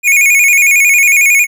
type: tone with vibrato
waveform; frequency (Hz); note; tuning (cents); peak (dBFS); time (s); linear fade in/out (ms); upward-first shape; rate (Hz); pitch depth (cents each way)
square; 2317; D7; -24; -6; 0.03-1.47; 50; square; 11; 87
effects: none